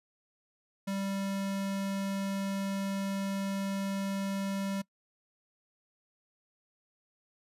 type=tone; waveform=square; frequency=196 Hz; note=G3; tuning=in tune; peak=-32 dBFS; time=0.87-4.82 s; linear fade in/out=10 ms; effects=noise-tail reverb RT60 0.1 s tail -23 dB re dry + resampled to 32000 Hz